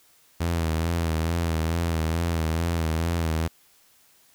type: tone with vibrato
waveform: sawtooth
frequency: 82.41 Hz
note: E2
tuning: in tune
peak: -19 dBFS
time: 0.4-3.48 s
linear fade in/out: 10 ms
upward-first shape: sine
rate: 2.3 Hz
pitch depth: 60 cents each way
effects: white hiss -59 dBFS RMS until 4.34 s